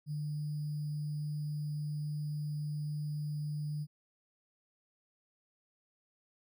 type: tone with sample-and-hold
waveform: sine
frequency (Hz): 149.4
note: D3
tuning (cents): +30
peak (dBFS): -34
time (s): 0.06-3.87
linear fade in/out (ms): 50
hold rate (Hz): 4900
effects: none